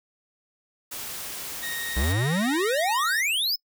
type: noise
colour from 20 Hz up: white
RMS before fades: -35 dBFS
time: 0.91-2.13 s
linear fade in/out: 10 ms
type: tone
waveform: 30% pulse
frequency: 1864.7 Hz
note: A#6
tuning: in tune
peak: -28 dBFS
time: 1.62-3.22 s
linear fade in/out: 20 ms
type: exponential sweep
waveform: square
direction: up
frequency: 59.9 to 5320 Hz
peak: -23 dBFS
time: 1.96-3.56 s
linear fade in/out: 10 ms
effects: noise-tail reverb RT60 0.1 s tail -26 dB re dry